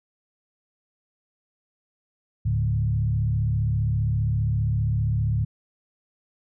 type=tone with frequency modulation; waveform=sine; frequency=110 Hz; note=A2; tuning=in tune; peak=-20 dBFS; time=2.45-5.45 s; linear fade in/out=10 ms; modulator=35.1 Hz; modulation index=1; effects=none